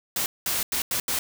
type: noise bursts at uneven times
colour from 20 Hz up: white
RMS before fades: -26 dBFS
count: 5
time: 0.16-0.26 / 0.46-0.63 / 0.72-0.82 / 0.91-1 / 1.08-1.19 s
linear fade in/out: 2 ms
effects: none